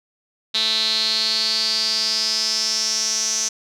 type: tone with band-pass filter sweep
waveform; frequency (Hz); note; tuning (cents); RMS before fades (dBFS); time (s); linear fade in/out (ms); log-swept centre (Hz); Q
sawtooth; 220; A3; 0; -21; 0.54-3.49; 10; 3900 to 6000; 8.9
effects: none